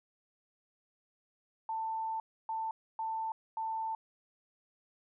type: tone bursts at uneven times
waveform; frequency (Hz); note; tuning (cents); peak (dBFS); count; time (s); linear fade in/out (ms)
sine; 890; A5; +20; -33; 4; 1.69-2.2 / 2.49-2.71 / 2.99-3.32 / 3.57-3.95; 2
effects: none